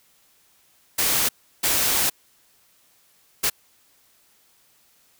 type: noise bursts at uneven times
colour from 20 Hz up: white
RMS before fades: -21 dBFS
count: 3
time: 0.98-1.29 / 1.63-2.1 / 3.43-3.5 s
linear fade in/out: 10 ms
effects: white hiss -60 dBFS RMS until 5.19 s